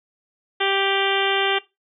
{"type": "harmonic tone with a mistuned harmonic", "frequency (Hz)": 392, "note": "G4", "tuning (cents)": 0, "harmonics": [1, 2, 3, 4, 5, 6, 7, 8, 9], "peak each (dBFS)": [-24, -25, -29, -27, -28, -30, -28, -26, -30], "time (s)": [0.6, 1.59], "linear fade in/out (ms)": 10, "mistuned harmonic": 7, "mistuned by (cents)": 29, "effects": ["noise-tail reverb RT60 0.2 s tail -18 dB re dry"]}